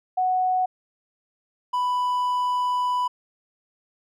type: tone pair in turn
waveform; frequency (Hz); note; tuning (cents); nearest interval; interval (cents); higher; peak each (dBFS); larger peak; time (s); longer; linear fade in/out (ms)
sine / triangle; 740 / 991.6; F#5 / B5; 0 / +7; perfect fourth; 507; second; -19; neither; 0.17-0.66 / 1.73-3.08; second; 10
effects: none